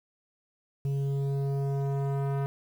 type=tone with low-pass filter sweep; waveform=square; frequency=138.59 Hz; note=C#3; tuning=in tune; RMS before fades=-29 dBFS; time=0.85-2.46 s; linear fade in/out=0 ms; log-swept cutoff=300 to 1200 Hz; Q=1; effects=9-bit